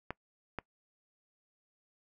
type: clicks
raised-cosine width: 0.5 ms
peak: -21 dBFS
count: 2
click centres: 0.106 / 0.587 s
effects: noise-tail reverb RT60 0.1 s tail -23 dB re dry